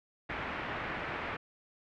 white low-pass noise, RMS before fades -38 dBFS, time 0.29-1.37 s, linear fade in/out 10 ms, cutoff 2200 Hz, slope 24 dB/octave, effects none

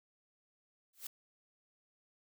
blue noise with exponential growth, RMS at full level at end -38 dBFS, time 0.93-1.07 s, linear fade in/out 5 ms, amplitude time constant 30 ms, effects none

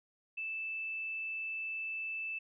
sine tone, 2637 Hz, E7, in tune, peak -36 dBFS, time 0.37-2.39 s, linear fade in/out 10 ms, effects none

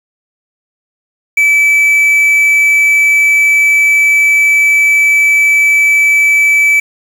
triangle tone with quantisation, 2306 Hz, D7, 32 cents flat, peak -4 dBFS, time 1.37-6.8 s, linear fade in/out 5 ms, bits 5, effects none

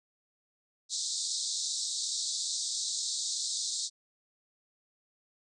pink band-pass noise, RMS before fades -34 dBFS, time 0.89-3.9 s, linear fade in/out 50 ms, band 3700 to 8500 Hz, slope 96 dB/octave, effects none

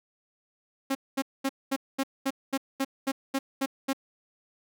sawtooth tone bursts, 270.3 Hz, C#4, 44 cents flat, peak -21 dBFS, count 12, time 0.9-3.932 s, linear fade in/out 10 ms, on 51 ms, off 220 ms, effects none

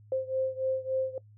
sine beating tone pair, 523.3 / 526.8 Hz, C5 / C5, 0 / +12 cents, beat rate 3.5 Hz, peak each -30 / -32 dBFS, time 0.12-1.18 s, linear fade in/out 2 ms, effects noise-tail reverb RT60 0.1 s tail -21 dB re dry + added 105 Hz sine -52 dBFS peak until 1.37 s

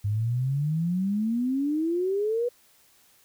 sine exponential sweep, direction up, 100 to 493.1 Hz, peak -23 dBFS, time 0.04-2.49 s, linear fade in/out 10 ms, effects white hiss -60 dBFS RMS until 3.24 s

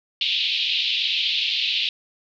white band-pass noise, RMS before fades -23 dBFS, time 0.21-1.89 s, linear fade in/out 2 ms, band 2600 to 4000 Hz, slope 48 dB/octave, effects none

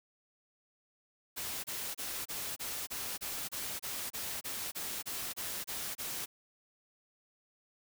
white noise bursts, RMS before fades -39 dBFS, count 16, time 1.36-6.26 s, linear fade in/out 20 ms, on 280 ms, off 28 ms, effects none

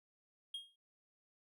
triangle tone with exponential decay, 3250 Hz, G#7, 38 cents flat, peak -37 dBFS, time 0.54-0.76 s, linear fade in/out 5 ms, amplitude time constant 47 ms, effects none

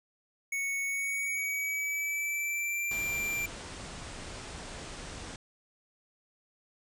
square tone with pitch glide, 2217 to 2362 Hz, C#7 to D7, 0 to +9 cents, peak -31 dBFS, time 0.52-3.46 s, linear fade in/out 5 ms, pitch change +109 cents, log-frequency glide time 0.85-2.89 s
pink low-pass noise, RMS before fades -43 dBFS, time 2.91-5.36 s, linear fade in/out 2 ms, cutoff 9500 Hz, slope 96 dB/octave
effects none

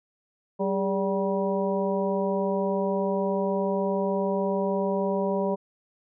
harmonic tone with a mistuned harmonic, 193.3 Hz, G3, 24 cents flat, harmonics 1 / 2 / 3 / 4 / 5, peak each -28 / -28 / -28 / -37 / -33 dBFS, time 0.59-5.56 s, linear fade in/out 20 ms, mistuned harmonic 2, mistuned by +73 cents, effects none

